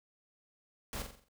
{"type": "noise with echo", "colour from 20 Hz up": "pink", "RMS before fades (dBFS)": -40, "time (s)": [0.93, 1.02], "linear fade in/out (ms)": 0, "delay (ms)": 44, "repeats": 6, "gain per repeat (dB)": -6, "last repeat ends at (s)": 1.284, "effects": []}